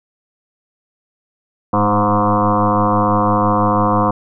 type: tone with frequency modulation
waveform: sine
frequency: 621 Hz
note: D#5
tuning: 3 cents flat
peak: -11 dBFS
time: 1.73-4.11 s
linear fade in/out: 5 ms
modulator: 103 Hz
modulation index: 5.4
effects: none